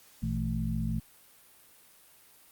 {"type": "harmonic tone with a mistuned harmonic", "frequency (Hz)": 55, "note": "A1", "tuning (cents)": 0, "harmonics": [1, 2, 3, 4], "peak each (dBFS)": [-34, -34, -34, -34], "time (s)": [0.22, 1], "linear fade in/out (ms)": 10, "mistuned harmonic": 2, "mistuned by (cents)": 140, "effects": ["white hiss -58 dBFS RMS until 2.51 s", "Opus 48 kbps"]}